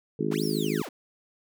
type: harmonic tone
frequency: 52.7 Hz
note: G#1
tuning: 26 cents sharp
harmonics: 3 / 4 / 5 / 6 / 7 / 8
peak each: -32 / -32 / -32 / -32 / -32 / -32 dBFS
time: 0.19-0.82 s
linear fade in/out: 5 ms
type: linear two-way sweep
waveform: sawtooth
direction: up then down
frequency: 191.9 to 5660 to 191.9 Hz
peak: -33 dBFS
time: 0.31-0.89 s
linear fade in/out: 5 ms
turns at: 0.44 s
type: noise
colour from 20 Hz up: blue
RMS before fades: -46 dBFS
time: 0.38-0.85 s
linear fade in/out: 0 ms
effects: none